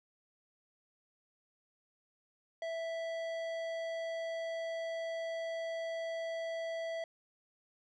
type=tone with tanh clipping; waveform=sine; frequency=659 Hz; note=E5; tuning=1 cent flat; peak=-38 dBFS; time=2.62-7.04 s; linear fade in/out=2 ms; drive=14 dB; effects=none